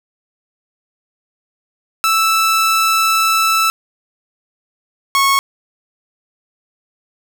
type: tone pair in turn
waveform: sawtooth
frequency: 1318.5 / 1099.6 Hz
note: E6 / C#6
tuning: 0 / -14 cents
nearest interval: minor third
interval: 314 cents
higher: first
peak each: -8 / -7 dBFS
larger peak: second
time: 2.04-3.7 / 5.15-5.39 s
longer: first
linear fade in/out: 0 ms
effects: none